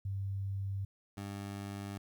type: tone pair in turn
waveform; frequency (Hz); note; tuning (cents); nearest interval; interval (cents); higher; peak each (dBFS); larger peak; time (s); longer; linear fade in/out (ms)
sine / 20% pulse; 98 / 100; G2 / G2; 0 / +35; unison; 35; second; -34 / -35; first; 0.05-0.85 / 1.17-1.98; second; 5
effects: 12-bit